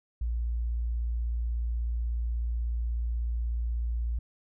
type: tone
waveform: sine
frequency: 58.2 Hz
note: A#1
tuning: 2 cents flat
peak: -27 dBFS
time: 0.21-4.19 s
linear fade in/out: 5 ms
effects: none